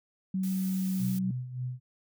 sine tone with pitch glide, 188.9 to 187.81 Hz, F#3 to F#3, +36 to +26 cents, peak -27 dBFS, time 0.34-1.31 s, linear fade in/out 5 ms, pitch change -10 cents, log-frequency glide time 0.46-1.05 s
blue noise, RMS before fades -44 dBFS, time 0.43-1.19 s, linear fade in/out 5 ms
sine tone with tremolo, 126 Hz, B2, 35 cents sharp, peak -30 dBFS, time 0.98-1.8 s, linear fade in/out 50 ms, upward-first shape sine, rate 3.4 Hz, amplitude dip 65%
effects none

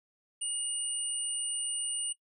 sine tone pair together, 2875 / 9128 Hz, F7 / C#9, +50 / +50 cents, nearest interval octave + minor sixth, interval 2000 cents, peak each -38 / -33 dBFS, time 0.41-2.13 s, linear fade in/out 10 ms, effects noise-tail reverb RT60 0.1 s tail -19 dB re dry

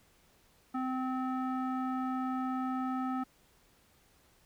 square tone with low-pass filter, 258.3 Hz, C4, 22 cents flat, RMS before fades -34 dBFS, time 0.74-3.24 s, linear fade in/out 10 ms, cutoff 1200 Hz, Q 2.9, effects pink hiss -66 dBFS RMS until 4.45 s

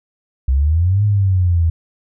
sine exponential two-way sweep, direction up then down, 63.1 to 105.5 to 81 Hz, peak -11 dBFS, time 0.48-1.7 s, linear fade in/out 5 ms, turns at 1.04 s, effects none

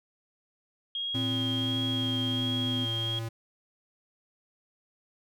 sine tone with vibrato, 3255 Hz, G#7, 36 cents flat, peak -30 dBFS, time 0.95-3.19 s, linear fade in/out 2 ms, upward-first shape sine, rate 1.4 Hz, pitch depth 15 cents each way
sine tone with pitch glide, 261.6 to 254.2 Hz, C4 to C4, 0 to -50 cents, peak -31 dBFS, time 1.14-2.86 s, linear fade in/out 20 ms, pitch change -50 cents, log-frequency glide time 1.86-2.55 s
square tone, 113.6 Hz, A#2, 44 cents flat, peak -33 dBFS, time 1.14-3.29 s, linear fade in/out 10 ms
effects none

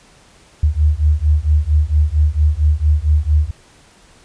sine beating tone pair, 73.42 / 77.82 Hz, D2 / D#2, 0 / +1 cents, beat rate 4.4 Hz, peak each -14 dBFS, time 0.63-3.51 s, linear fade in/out 5 ms, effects pink hiss -48 dBFS RMS until 4.24 s + resampled to 22050 Hz

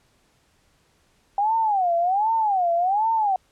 sine tone with vibrato, 784 Hz, G5, in tune, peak -18 dBFS, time 1.38-3.36 s, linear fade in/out 2 ms, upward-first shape sine, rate 1.3 Hz, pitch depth 250 cents each way, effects pink hiss -63 dBFS RMS until 3.51 s + low-pass 10000 Hz 12 dB/octave

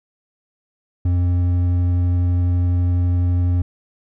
triangle tone with hard clipping, 88.8 Hz, F2, 29 cents sharp, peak -16 dBFS, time 1.05-3.62 s, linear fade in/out 5 ms, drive 9 dB, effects none

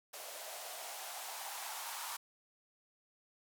violet noise with band-pass filter sweep, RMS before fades -45 dBFS, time 0.13-2.17 s, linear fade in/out 10 ms, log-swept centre 580 to 960 Hz, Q 4.4, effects none

